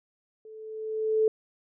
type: tone with level ramp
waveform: sine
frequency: 436.9 Hz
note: A4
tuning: 12 cents flat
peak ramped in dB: -44 to -18 dBFS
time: 0.45-1.28 s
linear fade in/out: 2 ms
effects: none